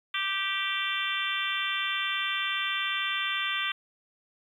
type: harmonic tone with a mistuned harmonic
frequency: 390.2 Hz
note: G4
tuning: 8 cents flat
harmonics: 3 / 4 / 5 / 6 / 7 / 8 / 9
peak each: -35 / -35 / -35 / -35 / -35 / -35 / -35 dBFS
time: 0.14-3.72 s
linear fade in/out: 5 ms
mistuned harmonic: 3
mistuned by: +16 cents
effects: 10-bit